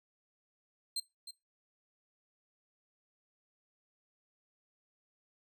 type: tone with echo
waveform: 30% pulse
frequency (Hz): 4158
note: C8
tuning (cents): -12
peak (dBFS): -30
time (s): 0.96-1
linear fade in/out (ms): 5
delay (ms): 310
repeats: 1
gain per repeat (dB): -11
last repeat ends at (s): 1.31
effects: noise-tail reverb RT60 0.2 s tail -19 dB re dry